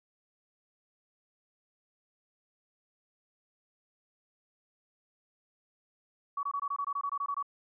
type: tone bursts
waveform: sine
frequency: 1130 Hz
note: C#6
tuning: 33 cents sharp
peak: -30 dBFS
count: 13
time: 6.37-7.427 s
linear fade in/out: 5 ms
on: 61 ms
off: 22 ms
effects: none